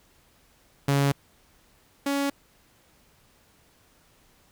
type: tone pair in turn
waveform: sawtooth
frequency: 140.1 / 280.2 Hz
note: C#3 / C#4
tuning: +19 / +19 cents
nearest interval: octave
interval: 1200 cents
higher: second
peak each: -16 / -20 dBFS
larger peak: first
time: 0.88-1.12 / 2.06-2.3 s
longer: neither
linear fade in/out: 5 ms
effects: pink hiss -61 dBFS RMS until 4.51 s